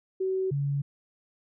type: tone pair in turn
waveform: sine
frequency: 378.3 / 141.29 Hz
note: F#4 / C#3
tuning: +38 / +33 cents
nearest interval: octave + perfect fourth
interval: 1705 cents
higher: first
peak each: -25 dBFS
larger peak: neither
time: 0.2-0.51 / 0.51-0.82 s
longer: neither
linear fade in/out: 10 ms
effects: none